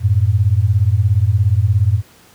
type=beating tone pair; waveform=sine; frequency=92.4 / 109.4 Hz; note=F#2 / A2; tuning=-2 / -9 cents; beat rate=17 Hz; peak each=-13 dBFS; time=0-2.02 s; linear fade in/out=50 ms; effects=pink hiss -47 dBFS RMS until 2.34 s + high-pass 60 Hz 12 dB/octave